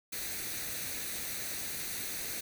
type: noise with comb filter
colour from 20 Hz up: white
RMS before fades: -38 dBFS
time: 0.12-2.41 s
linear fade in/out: 10 ms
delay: 0.48 ms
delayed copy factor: +0.55
effects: none